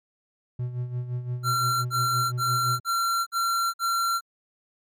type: tone with tremolo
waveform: triangle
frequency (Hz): 123.47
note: B2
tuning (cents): 0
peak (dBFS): -23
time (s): 0.59-2.8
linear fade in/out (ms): 5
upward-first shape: sine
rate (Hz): 5.8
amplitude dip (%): 65
type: tone bursts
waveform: square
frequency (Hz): 1366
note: F6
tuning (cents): -39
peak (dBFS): -23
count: 6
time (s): 1.43-4.21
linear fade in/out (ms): 50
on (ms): 420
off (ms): 52
effects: MP3 96 kbps